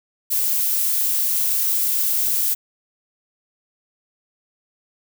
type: noise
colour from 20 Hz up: violet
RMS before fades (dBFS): -20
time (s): 0.3-2.55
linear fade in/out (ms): 20
effects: none